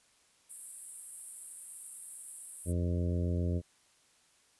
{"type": "high-pass noise", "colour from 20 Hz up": "pink", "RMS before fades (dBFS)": -43, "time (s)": [0.49, 2.73], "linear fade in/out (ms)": 20, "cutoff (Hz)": 8200, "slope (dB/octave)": 96}
{"type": "harmonic tone", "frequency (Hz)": 87.31, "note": "F2", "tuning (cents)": 0, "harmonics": [1, 2, 3, 4, 5, 6, 7], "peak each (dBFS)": [-30, -36, -40, -42, -44, -46, -47], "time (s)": [2.65, 3.62], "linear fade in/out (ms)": 50}
{"effects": ["white hiss -67 dBFS RMS until 4.59 s", "resampled to 24000 Hz"]}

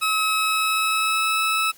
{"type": "tone with pitch glide", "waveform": "20% pulse", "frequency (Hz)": [1285, 1302.9], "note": ["E6", "E6"], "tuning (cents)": [-45, -21], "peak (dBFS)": -14, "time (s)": [0.01, 1.72], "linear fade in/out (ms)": 20, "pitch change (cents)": 24, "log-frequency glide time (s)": [0.32, 1.38], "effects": ["white hiss -50 dBFS RMS until 1.77 s", "MP3 96 kbps"]}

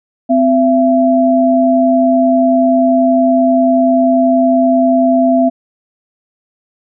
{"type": "tone pair together", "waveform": "sine", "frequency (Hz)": [257.4, 673], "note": ["C4", "E5"], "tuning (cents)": [-28, 36], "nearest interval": "octave + perfect fourth", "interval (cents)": 1664, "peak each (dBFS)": -10, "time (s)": [0.29, 5.5], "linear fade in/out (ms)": 20, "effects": []}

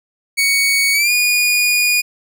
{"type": "tone with pitch glide", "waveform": "sawtooth", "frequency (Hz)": [2233, 2449], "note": ["C#7", "D#7"], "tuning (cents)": [12, -28], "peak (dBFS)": -9, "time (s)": [0.37, 2.02], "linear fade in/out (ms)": 20, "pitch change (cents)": 160, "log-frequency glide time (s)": [0.93, 1.12], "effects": []}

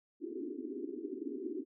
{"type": "band-pass noise", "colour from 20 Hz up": "pink", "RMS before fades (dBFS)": -41, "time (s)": [0.2, 1.65], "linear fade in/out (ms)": 50, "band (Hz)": [250, 410], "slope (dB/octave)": 96, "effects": []}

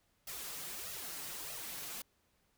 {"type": "noise with flanger", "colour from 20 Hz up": "white", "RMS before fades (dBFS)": -44, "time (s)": [0.27, 2.02], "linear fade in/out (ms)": 5, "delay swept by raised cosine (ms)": [1.5, 7], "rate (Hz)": 1.6, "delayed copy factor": 0.9, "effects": ["pink hiss -75 dBFS RMS until 2.57 s"]}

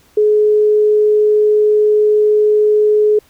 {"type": "tone", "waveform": "sine", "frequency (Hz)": 423.2, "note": "G#4", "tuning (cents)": 33, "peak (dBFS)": -8, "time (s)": [0.17, 3.19], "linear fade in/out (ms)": 5, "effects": ["pink hiss -51 dBFS RMS until 3.29 s"]}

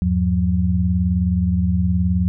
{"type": "tone cluster", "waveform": "sine", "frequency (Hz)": [81.1, 100.2, 180.3], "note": ["E2", "G2", "F#3"], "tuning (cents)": [-28, 38, -45], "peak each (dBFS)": [-19, -23, -18], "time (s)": [0.02, 2.28], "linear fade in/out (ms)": 0, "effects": []}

